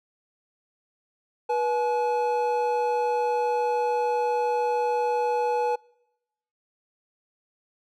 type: tone pair together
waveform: triangle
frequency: 485.8 / 853 Hz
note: B4 / G#5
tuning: -29 / +46 cents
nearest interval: minor seventh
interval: 975 cents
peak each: -23 dBFS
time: 1.49-5.76 s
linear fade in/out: 10 ms
effects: noise-tail reverb RT60 0.9 s tail -26 dB re dry